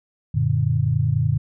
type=chord; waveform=sine; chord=Gb augmented; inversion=none; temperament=equal; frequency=92.5 / 116.54 / 146.83 Hz; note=Gb2 / Bb2 / D3; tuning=0 / 0 / 0 cents; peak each=-24 / -20 / -21 dBFS; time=0.34-1.38 s; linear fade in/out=10 ms; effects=none